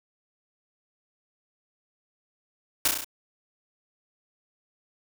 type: noise with echo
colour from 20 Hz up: white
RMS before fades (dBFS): -21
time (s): 2.85-2.88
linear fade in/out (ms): 5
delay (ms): 33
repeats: 5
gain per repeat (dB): -3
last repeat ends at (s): 3.045
effects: none